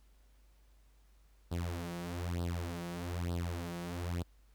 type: tone with flanger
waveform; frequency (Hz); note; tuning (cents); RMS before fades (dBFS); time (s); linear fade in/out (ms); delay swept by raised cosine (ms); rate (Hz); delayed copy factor
sawtooth; 86.6; F2; -14; -38; 1.51-4.23; 10; 0.22 to 5.52; 1.1; +0.85
effects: added 50 Hz sine -61 dBFS peak until 4.54 s + pink hiss -73 dBFS RMS until 4.54 s